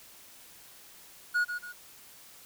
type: tone with echo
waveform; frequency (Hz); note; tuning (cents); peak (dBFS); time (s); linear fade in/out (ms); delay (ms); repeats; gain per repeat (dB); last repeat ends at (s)
triangle; 1449; F#6; -37; -22; 1.34-1.45; 20; 140; 2; -8; 1.73
effects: white hiss -53 dBFS RMS until 2.45 s